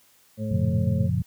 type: harmonic tone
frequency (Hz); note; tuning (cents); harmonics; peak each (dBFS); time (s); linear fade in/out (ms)
108.3; A2; -27; 1 / 2 / 4 / 5; -29 / -29 / -44 / -35; 0.37-1.1; 50
type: chord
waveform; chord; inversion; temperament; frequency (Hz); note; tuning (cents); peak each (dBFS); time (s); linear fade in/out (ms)
sine; Gb major seventh; none; equal; 92.5 / 116.54 / 138.59 / 174.61; Gb2 / Bb2 / Db3 / F3; 0 / 0 / 0 / 0; -25 / -26 / -28 / -27; 0.51-1.22; 5
effects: white hiss -59 dBFS RMS until 1.26 s + high-pass 60 Hz 12 dB/octave